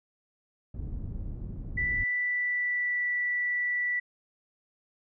pink low-pass noise, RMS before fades -36 dBFS, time 0.74-2.04 s, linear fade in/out 5 ms, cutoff 170 Hz, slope 12 dB/octave
sine tone with pitch glide, 1975.5 to 1961.9 Hz, B6 to B6, 0 to -12 cents, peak -26 dBFS, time 1.77-4 s, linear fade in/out 10 ms, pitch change -12 cents, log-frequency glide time 2.13-3.08 s
effects none

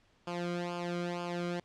sawtooth tone with flanger, 174.61 Hz, F3, in tune, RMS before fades -36 dBFS, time 0.27-1.6 s, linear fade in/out 5 ms, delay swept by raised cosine 0.51 to 1.13 ms, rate 2.1 Hz, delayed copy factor -0.85, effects pink hiss -68 dBFS RMS until 1.64 s + low-pass 5000 Hz 12 dB/octave

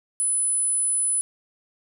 sine tone, 10020 Hz, D#9, 11 cents sharp, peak -20 dBFS, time 0.2-1.21 s, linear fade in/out 0 ms, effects none

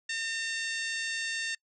harmonic tone, 907 Hz, A#5, 48 cents flat, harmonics 2 / 3 / 4 / 5 / 6 / 7 / 8 / 9, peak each -34 / -38 / -40 / -42 / -44 / -45 / -46 / -47 dBFS, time 0.09-1.55 s, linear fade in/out 5 ms, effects noise-tail reverb RT60 0.1 s tail -26 dB re dry

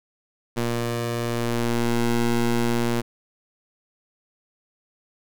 20% pulse ring-modulated tone, 118.2 Hz, A#2, 24 cents sharp, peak -13 dBFS, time 0.56-3.02 s, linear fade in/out 20 ms, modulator 118 Hz, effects none

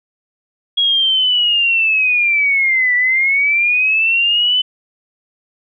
sine linear two-way sweep, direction down then up, 3322 to 1956 to 3031 Hz, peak -11 dBFS, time 0.77-4.62 s, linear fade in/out 10 ms, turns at 2.95 s, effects none

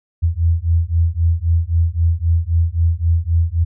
sine beating tone pair, 81.8 / 85.6 Hz, E2 / F2, -13 / -34 cents, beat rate 3.8 Hz, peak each -16 dBFS, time 0.22-3.65 s, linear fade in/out 20 ms, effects none

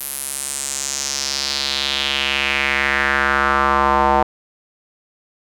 square tone with band-pass filter sweep, 69 Hz, C#2, 7 cents flat, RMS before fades -19 dBFS, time 0-4.23 s, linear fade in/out 5 ms, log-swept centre 12000 to 840 Hz, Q 3.1, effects none

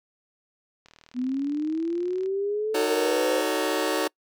click train, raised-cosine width 0.2 ms, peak -32 dBFS, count 56, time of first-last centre 0.86-2.259 s, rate 39.3 Hz
sine linear sweep, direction up, 244 to 523.3 Hz, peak -24 dBFS, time 1.14-3.43 s, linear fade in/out 50 ms
sawtooth chord, D# half-diminished seventh, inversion none, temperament just, 311.1 / 373.4 / 448 / 560 Hz, D#4 / F#4 / A4 / C#5, 0 / +16 / +31 / +18 cents, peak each -25 dBFS, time 2.74-4.08 s, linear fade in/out 10 ms
effects noise-tail reverb RT60 0.1 s tail -26 dB re dry

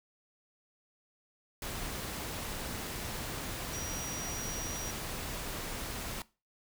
sine tone in noise, 5770 Hz, F#8, 44 cents flat, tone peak -40 dBFS, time 3.73-4.91 s, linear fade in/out 2 ms, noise pink, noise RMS -39 dBFS, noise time 1.62-6.22 s, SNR -4 dB, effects noise-tail reverb RT60 0.3 s tail -20 dB re dry

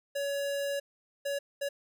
square tone bursts at uneven times, 563 Hz, C#5, 27 cents sharp, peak -31 dBFS, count 3, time 0.15-0.8 / 1.25-1.39 / 1.61-1.69 s, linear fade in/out 10 ms, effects none

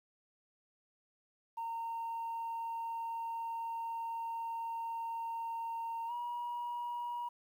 sine tone with pitch glide, 918 to 959.8 Hz, A#5 to B5, -27 to -50 cents, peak -35 dBFS, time 1.57-7.29 s, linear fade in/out 10 ms, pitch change +77 cents, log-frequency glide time 6.07-6.12 s, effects tanh soft clip ceiling -34 dBFS + 11-bit

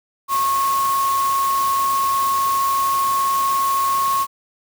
sine tone in noise, 1093 Hz, C#6, 25 cents flat, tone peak -16 dBFS, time 0.28-4.27 s, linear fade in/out 50 ms, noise white, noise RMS -29 dBFS, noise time 0.28-4.27 s, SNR +10 dB, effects none

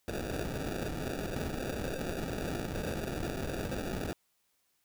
white noise with sample-and-hold, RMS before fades -36 dBFS, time 0.08-4.13 s, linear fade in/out 0 ms, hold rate 1050 Hz, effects white hiss -75 dBFS RMS until 4.84 s

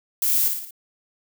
violet noise with echo, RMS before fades -21 dBFS, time 0.22-0.48 s, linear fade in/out 2 ms, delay 57 ms, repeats 4, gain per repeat -5 dB, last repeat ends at 0.708 s, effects none

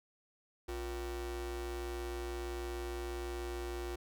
45% pulse ring-modulated tone, 207.7 Hz, G#3, in tune, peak -35 dBFS, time 0.68-3.96 s, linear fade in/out 10 ms, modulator 147 Hz, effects none

